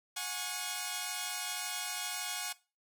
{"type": "chord", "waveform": "5% pulse", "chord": "F# suspended second", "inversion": "none", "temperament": "equal with one note detuned", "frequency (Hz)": [725.2, 830.6, 1108.7], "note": ["F#5", "G#5", "C#6"], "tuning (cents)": [-35, 0, 0], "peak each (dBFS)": [-28, -28, -29], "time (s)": [0.16, 2.53], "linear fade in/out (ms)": 10, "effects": ["noise-tail reverb RT60 0.3 s tail -19 dB re dry"]}